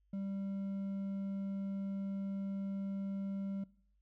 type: tone with hard clipping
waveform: triangle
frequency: 196 Hz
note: G3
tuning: in tune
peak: -38 dBFS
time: 0.13-3.64 s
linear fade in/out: 5 ms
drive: 7 dB
effects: noise-tail reverb RT60 0.6 s tail -22 dB re dry + added 50 Hz sine -70 dBFS peak until 4.01 s